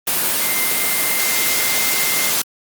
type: tone in noise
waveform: sine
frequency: 2093 Hz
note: C7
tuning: in tune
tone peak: -24 dBFS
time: 0.41-2.3 s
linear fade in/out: 5 ms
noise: white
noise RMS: -18 dBFS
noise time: 0.07-2.42 s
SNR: -9 dB
effects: high-pass 150 Hz 12 dB/octave + Opus 32 kbps